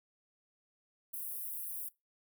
white high-pass noise, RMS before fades -41 dBFS, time 1.13-1.89 s, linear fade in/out 10 ms, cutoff 9900 Hz, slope 48 dB/octave, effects noise-tail reverb RT60 0.2 s tail -20 dB re dry

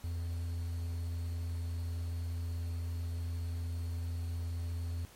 triangle tone with quantisation, 84.8 Hz, E2, 50 cents sharp, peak -32 dBFS, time 0.04-5.05 s, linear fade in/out 0 ms, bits 10, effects pink hiss -57 dBFS RMS until 5.15 s + MP3 64 kbps

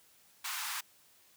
pink high-pass noise, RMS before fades -38 dBFS, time 0.44-0.81 s, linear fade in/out 10 ms, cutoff 880 Hz, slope 48 dB/octave, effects white hiss -64 dBFS RMS until 1.36 s + high-pass 60 Hz 12 dB/octave

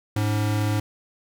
square tone pair together, 106.4 / 284.1 Hz, G#2 / C#4, +42 / +43 cents, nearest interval octave + perfect fourth, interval 1701 cents, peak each -22 / -31 dBFS, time 0.16-0.8 s, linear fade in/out 5 ms, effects none

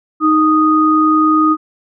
sine tone pair together, 311.1 / 1241.2 Hz, D#4 / D#6, 0 / -5 cents, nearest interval 2 octaves, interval 2395 cents, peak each -11 dBFS, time 0.2-1.57 s, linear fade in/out 50 ms, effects none

